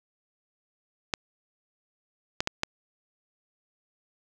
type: clicks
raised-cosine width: 0.2 ms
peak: -8 dBFS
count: 4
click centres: 1.138 / 2.405 / 2.474 / 2.634 s
effects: none